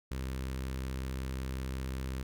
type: tone with notch filter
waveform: sawtooth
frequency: 65.41 Hz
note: C2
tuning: in tune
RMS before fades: -37 dBFS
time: 0.11-2.23 s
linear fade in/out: 5 ms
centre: 730 Hz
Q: 1.6
effects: none